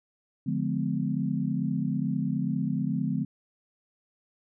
sine chord, D diminished seventh, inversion none, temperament just, 146.83 / 176.2 / 211.4 / 253.7 Hz, D3 / F3 / Ab3 / Cb4, 0 / +16 / +31 / +47 cents, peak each -31 dBFS, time 0.46-3.25 s, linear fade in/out 10 ms, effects none

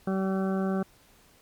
harmonic tone, 191.4 Hz, G3, 41 cents flat, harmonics 1 / 2 / 3 / 4 / 6 / 7 / 8, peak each -26 / -32 / -36 / -38 / -42 / -43 / -44 dBFS, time 0.07-0.83 s, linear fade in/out 5 ms, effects pink hiss -59 dBFS RMS until 1.41 s + MP3 96 kbps

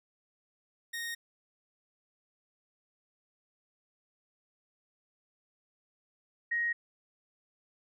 sawtooth / sine tone pair in turn, 1860 / 1879.4 Hz, A#6 / A#6, -4 / +14 cents, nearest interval unison, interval 18 cents, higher second, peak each -32 / -28 dBFS, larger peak second, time 0.93-1.15 / 6.51-6.73 s, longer neither, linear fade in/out 10 ms, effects none

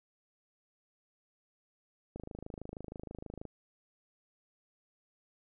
click train, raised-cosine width 2 ms, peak -29 dBFS, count 35, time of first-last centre 2.16-3.453 s, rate 26.3 Hz, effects none

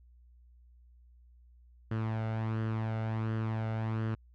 sawtooth tone with flanger, 111 Hz, A2, 16 cents sharp, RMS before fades -33 dBFS, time 1.91-4.15 s, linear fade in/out 5 ms, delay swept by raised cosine 0.64 to 1.43 ms, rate 1.4 Hz, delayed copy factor +0.5, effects added 60 Hz sine -56 dBFS peak until 4.34 s + low-pass 2000 Hz 12 dB/octave

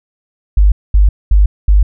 sine tone bursts, 50.2 Hz, G1, 42 cents sharp, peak -4 dBFS, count 4, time 0.57-1.83 s, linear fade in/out 5 ms, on 150 ms, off 220 ms, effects none

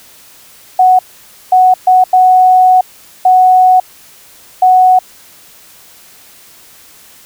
sine tone bursts at uneven times, 740 Hz, F#5, in tune, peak -3 dBFS, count 6, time 0.79-0.99 / 1.52-1.74 / 1.87-2.04 / 2.13-2.81 / 3.25-3.8 / 4.62-4.99 s, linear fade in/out 5 ms, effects white hiss -40 dBFS RMS until 7.25 s

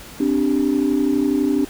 sine chord, C suspended second, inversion none, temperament equal, 261.6 / 293.7 / 392 Hz, C4 / D4 / G4, 0 / 0 / 0 cents, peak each -19 / -17 / -23 dBFS, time 0.2-1.65 s, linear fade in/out 5 ms, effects tanh soft clip ceiling -9 dBFS + pink hiss -39 dBFS RMS until 1.69 s

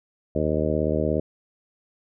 harmonic tone, 77 Hz, D#2, 17 cents flat, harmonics 1 / 2 / 3 / 4 / 5 / 6 / 7 / 8, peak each -29 / -29 / -29 / -29 / -29 / -29 / -29 / -29 dBFS, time 0.35-1.2 s, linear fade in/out 5 ms, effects none

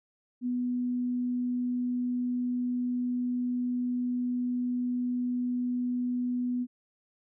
sine tone, 246.9 Hz, B3, in tune, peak -27 dBFS, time 0.41-6.67 s, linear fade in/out 50 ms, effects none

